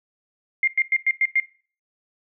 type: tone bursts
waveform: sine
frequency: 2115 Hz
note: C7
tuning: 18 cents sharp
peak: -16 dBFS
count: 6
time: 0.63-1.4 s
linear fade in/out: 2 ms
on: 45 ms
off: 100 ms
effects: noise-tail reverb RT60 0.4 s tail -18 dB re dry